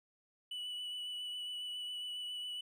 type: tone with vibrato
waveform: triangle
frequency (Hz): 2960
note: F#7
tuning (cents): 0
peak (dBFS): -38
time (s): 0.51-2.61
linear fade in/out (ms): 5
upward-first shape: triangle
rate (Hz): 7.3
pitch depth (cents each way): 19
effects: none